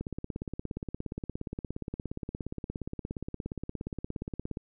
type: click train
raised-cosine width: 3 ms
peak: -22 dBFS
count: 79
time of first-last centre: 0.01-4.571 s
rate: 17.1 Hz
effects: none

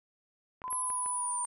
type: clicks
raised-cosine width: 0.5 ms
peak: -32 dBFS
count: 5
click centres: 0.618 / 0.68 / 0.728 / 0.902 / 1.061 s
type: tone with pitch glide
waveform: sine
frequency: 1014 to 982.3 Hz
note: B5 to B5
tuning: +45 to -10 cents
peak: -35 dBFS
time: 0.64-1.45 s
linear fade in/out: 0 ms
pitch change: -55 cents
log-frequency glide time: 0.81-1.21 s
type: linear sweep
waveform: sine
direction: down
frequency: 11200 to 8880 Hz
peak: -32 dBFS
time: 0.7-1.46 s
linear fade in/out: 10 ms
effects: none

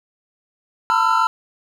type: tone cluster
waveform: triangle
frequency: 902 / 1004 / 1324 / 1371 Hz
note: A5 / B5 / E6 / F6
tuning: +43 / +28 / +7 / -32 cents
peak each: -18 dBFS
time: 0.9-1.27 s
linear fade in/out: 0 ms
effects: none

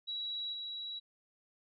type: tone with level steps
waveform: sine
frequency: 3893 Hz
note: B7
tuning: 26 cents flat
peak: -36 / -39 dBFS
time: 0.07-1 s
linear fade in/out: 20 ms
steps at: 0.52 s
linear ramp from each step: 20 ms
effects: none

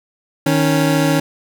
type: tone pair together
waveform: 25% pulse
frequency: 155.63 / 277.3 Hz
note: D#3 / C#4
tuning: +1 / +1 cents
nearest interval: minor seventh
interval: 1000 cents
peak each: -12 dBFS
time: 0.46-1.2 s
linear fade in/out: 5 ms
effects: none

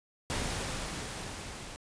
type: noise with level ramp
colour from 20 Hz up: pink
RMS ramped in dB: -33 to -44 dBFS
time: 0.3-1.76 s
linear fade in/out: 0 ms
effects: resampled to 22050 Hz

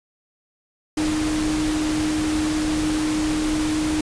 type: tone in noise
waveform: sine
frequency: 307.8 Hz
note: D#4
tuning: 19 cents flat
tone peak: -20 dBFS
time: 0.97-4.01 s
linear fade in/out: 5 ms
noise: pink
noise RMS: -28 dBFS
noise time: 0.97-4.01 s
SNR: +5 dB
effects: resampled to 22050 Hz

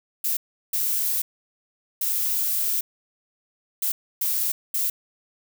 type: noise bursts at uneven times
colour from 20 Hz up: violet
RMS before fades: -24 dBFS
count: 6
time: 0.24-0.37 / 0.73-1.22 / 2.01-2.81 / 3.82-3.92 / 4.21-4.52 / 4.74-4.9 s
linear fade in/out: 5 ms
effects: none

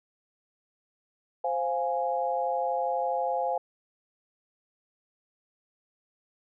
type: chord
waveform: sine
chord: F minor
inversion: second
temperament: equal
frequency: 523.3 / 698.5 / 830.6 Hz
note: C5 / F5 / Ab5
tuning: 0 / 0 / 0 cents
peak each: -30 dBFS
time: 1.44-3.58 s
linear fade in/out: 5 ms
effects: none

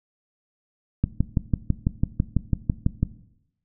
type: click train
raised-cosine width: 5 ms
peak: -7 dBFS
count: 13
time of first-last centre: 1.04-3.03 s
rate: 6.03 Hz
effects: noise-tail reverb RT60 0.8 s tail -17 dB re dry

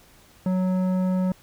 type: tone with tanh clipping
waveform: sine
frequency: 185 Hz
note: F#3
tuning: in tune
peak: -22 dBFS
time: 0.46-1.32 s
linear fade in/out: 2 ms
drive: 12 dB
effects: pink hiss -54 dBFS RMS until 1.42 s

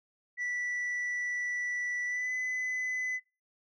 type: tone with pitch glide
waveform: sine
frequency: 1963 to 2012 Hz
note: B6 to B6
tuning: -11 to +32 cents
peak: -28 dBFS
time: 0.37-3.2 s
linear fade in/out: 50 ms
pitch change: +43 cents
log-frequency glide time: 2.06-2.32 s
effects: noise-tail reverb RT60 0.3 s tail -23 dB re dry + tanh soft clip ceiling -30 dBFS

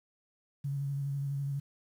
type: tone with vibrato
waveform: sine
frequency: 139.9 Hz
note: C#3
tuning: 16 cents sharp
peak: -31 dBFS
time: 0.64-1.6 s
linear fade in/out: 10 ms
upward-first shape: square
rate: 12 Hz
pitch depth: 20 cents each way
effects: 10-bit

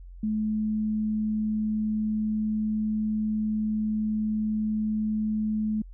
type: tone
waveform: sine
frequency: 215.1 Hz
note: A3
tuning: 39 cents flat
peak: -24 dBFS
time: 0.23-5.82 s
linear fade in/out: 5 ms
effects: added 44 Hz sine -41 dBFS peak until 5.93 s

